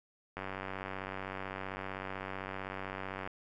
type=click train; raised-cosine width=0.5 ms; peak=-24 dBFS; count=279; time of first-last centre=0.37-3.275 s; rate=95.7 Hz; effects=none